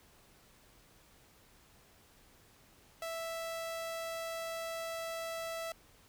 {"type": "tone", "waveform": "sawtooth", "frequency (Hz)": 659.3, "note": "E5", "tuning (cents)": 0, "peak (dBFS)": -34, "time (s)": [3.02, 5.72], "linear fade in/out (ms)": 2, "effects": ["pink hiss -63 dBFS RMS until 6.08 s"]}